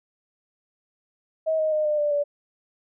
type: tone with pitch steps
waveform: sine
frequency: 637 / 625 / 613.2 / 601.6 / 590.2 / 579.1 Hz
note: D#5 / D#5 / D#5 / D5 / D5 / D5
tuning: +41 / +8 / -25 / +42 / +8 / -24 cents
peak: -20 dBFS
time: 1.46-2.24 s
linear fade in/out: 20 ms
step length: 130 ms
effects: none